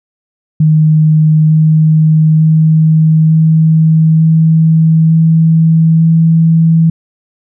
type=tone with pitch steps; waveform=sine; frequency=155.56 / 156.82 / 158.1 / 159.38 / 160.67 / 161.98 / 163.29 Hz; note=D#3 / D#3 / D#3 / D#3 / E3 / E3 / E3; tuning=0 / +14 / +28 / +42 / -44 / -30 / -16 cents; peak=-4 dBFS; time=0.6-6.9 s; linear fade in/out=5 ms; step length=900 ms; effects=none